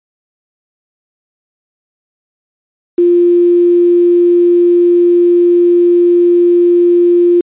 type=tone with quantisation; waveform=sine; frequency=349.2 Hz; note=F4; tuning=in tune; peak=-5 dBFS; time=2.98-7.41 s; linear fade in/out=5 ms; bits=5; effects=resampled to 8000 Hz